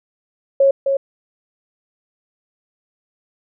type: tone with echo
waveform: sine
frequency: 548 Hz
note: C#5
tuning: 20 cents flat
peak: -9 dBFS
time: 0.6-0.71 s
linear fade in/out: 5 ms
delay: 260 ms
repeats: 1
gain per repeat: -5 dB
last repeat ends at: 0.97 s
effects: none